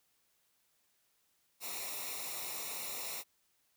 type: noise with comb filter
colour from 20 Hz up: white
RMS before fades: -41 dBFS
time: 1.6-3.24 s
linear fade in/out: 50 ms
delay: 0.63 ms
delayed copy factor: -0.75
effects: white hiss -75 dBFS RMS until 3.76 s